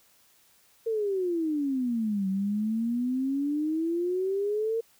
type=exponential two-way sweep; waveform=sine; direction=down then up; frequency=461.2 to 189.3 to 461.2 Hz; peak=-25 dBFS; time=0.86-4.81 s; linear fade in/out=10 ms; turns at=2.28 s; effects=white hiss -62 dBFS RMS until 4.99 s